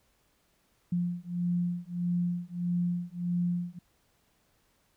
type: beating tone pair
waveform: sine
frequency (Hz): 174.61 / 176.21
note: F3 / F3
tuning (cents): 0 / +16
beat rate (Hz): 1.6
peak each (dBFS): -31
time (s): 0.92-3.79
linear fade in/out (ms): 5
effects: pink hiss -70 dBFS RMS until 4.96 s